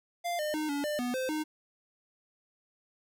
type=tone with pitch steps; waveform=square; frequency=695 / 605 / 307.3 / 285.4 / 597 / 245.8 / 518 / 308 Hz; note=F5 / D#5 / D#4 / D4 / D5 / B3 / C5 / D#4; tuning=-9 / -49 / -21 / -49 / +28 / -8 / -17 / -17 cents; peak=-31 dBFS; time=0.24-1.44 s; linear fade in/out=20 ms; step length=150 ms; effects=none